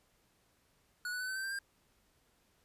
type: tone with pitch steps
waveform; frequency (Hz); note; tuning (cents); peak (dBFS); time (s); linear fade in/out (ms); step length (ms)
square; 1462 / 1484.1 / 1506.6 / 1529.4 / 1552.5 / 1576 / 1599.9; F#6 / F#6 / F#6 / G6 / G6 / G6 / G6; -21 / +5 / +31 / -43 / -17 / +9 / +35; -37; 1.05-1.589; 2; 77
effects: pink hiss -72 dBFS RMS until 2.64 s + resampled to 32000 Hz